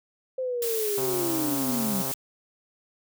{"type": "linear sweep", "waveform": "sine", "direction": "down", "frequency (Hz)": [523.3, 186], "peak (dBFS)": -26, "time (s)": [0.38, 2.02], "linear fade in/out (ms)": 5}
{"type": "noise", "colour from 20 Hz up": "blue", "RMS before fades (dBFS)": -31, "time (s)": [0.62, 2.14], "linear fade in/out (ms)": 2}
{"type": "click train", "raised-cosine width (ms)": 1, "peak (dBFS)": -21, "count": 154, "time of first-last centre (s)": [0.98, 2.113], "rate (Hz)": 135}
{"effects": ["high-pass 60 Hz 12 dB/octave"]}